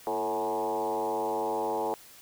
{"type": "tone with frequency modulation", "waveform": "sine", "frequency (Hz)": 641, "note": "E5", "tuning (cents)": -49, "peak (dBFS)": -27, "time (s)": [0.07, 1.94], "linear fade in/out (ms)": 0, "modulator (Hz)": 100, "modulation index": 3, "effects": ["white hiss -52 dBFS RMS until 2.21 s"]}